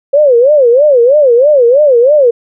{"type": "tone with vibrato", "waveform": "sine", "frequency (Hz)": 532, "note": "C5", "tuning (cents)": 29, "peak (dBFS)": -3, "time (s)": [0.13, 2.31], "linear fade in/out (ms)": 10, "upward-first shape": "sine", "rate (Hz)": 3.1, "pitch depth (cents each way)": 230, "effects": []}